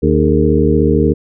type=harmonic tone with a mistuned harmonic; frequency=76.4 Hz; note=D#2; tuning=31 cents flat; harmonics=1 / 2 / 3 / 4 / 5 / 6; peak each=-16 / -16 / -16 / -16 / -16 / -16 dBFS; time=0.02-1.14 s; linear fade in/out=20 ms; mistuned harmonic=5; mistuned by=+100 cents; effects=none